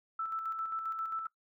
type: tone with tremolo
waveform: sine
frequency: 1321 Hz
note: E6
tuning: 3 cents sharp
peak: -32 dBFS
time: 0.19-1.27 s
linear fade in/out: 5 ms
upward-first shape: square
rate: 7.5 Hz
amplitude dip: 40%
effects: noise-tail reverb RT60 0.1 s tail -19 dB re dry